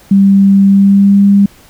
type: tone with pitch glide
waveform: sine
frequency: 196.6 to 200 Hz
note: G3 to G3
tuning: +5 to +35 cents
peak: -3 dBFS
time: 0.11-1.46 s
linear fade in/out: 5 ms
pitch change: +30 cents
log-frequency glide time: 0.67-1.25 s
effects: pink hiss -42 dBFS RMS until 1.69 s